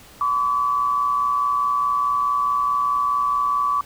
sine tone pair together, 1018.3 / 1143 Hz, C6 / D6, -47 / -47 cents, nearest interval major second, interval 200 cents, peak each -27 / -18 dBFS, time 0.21-3.81 s, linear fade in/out 2 ms, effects pink hiss -46 dBFS RMS until 3.85 s

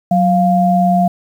sine tone pair together, 184.64 / 698.5 Hz, F#3 / F5, -3 / 0 cents, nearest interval octave + major seventh, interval 2303 cents, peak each -12 dBFS, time 0.11-1.08 s, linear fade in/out 5 ms, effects 7-bit

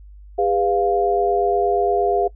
sine chord, F diminished, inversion first, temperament equal with one note detuned, 405.4 / 493.9 / 698.5 Hz, Ab4 / Cb5 / F5, -42 / 0 / 0 cents, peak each -19 / -24 / -19 dBFS, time 0.38-2.28 s, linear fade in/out 10 ms, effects noise-tail reverb RT60 0.1 s tail -21 dB re dry + added 50 Hz sine -39 dBFS peak until 2.35 s

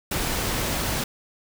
pink noise, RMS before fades -26 dBFS, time 0.11-1.04 s, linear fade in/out 5 ms, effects none

